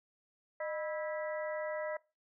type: harmonic tone with a mistuned harmonic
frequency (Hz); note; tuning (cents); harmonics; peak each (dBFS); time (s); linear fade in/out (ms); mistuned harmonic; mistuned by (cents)
326.9; E4; -14; 2 / 3 / 4 / 5 / 6; -36 / -46 / -48 / -49 / -45; 0.6-1.97; 5; 2; -110
effects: noise-tail reverb RT60 0.3 s tail -22 dB re dry